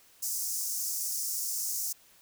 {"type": "high-pass noise", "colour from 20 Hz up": "pink", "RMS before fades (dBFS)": -33, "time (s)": [0.22, 1.93], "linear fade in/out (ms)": 10, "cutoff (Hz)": 5400, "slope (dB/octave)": 48, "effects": ["white hiss -60 dBFS RMS until 2.21 s"]}